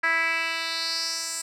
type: tone with band-pass filter sweep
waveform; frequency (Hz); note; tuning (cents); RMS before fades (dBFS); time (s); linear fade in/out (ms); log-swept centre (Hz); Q
10% pulse; 329; E4; -3; -27; 0.03-1.42; 10; 1800 to 7800; 3.4
effects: none